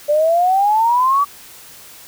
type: exponential sweep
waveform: sine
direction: up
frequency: 581 to 1162 Hz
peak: -11 dBFS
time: 0.08-1.25 s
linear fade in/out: 20 ms
effects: white hiss -40 dBFS RMS until 2.07 s